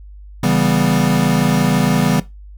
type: chord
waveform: square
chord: C# half-diminished seventh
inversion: none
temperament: equal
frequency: 138.59 / 164.81 / 196 / 246.9 Hz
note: C#3 / E3 / G3 / B3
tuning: 0 / 0 / 0 / 0 cents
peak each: -19 dBFS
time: 0.43-2.2 s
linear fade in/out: 5 ms
effects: noise-tail reverb RT60 0.2 s tail -17 dB re dry + added 50 Hz sine -34 dBFS peak until 2.57 s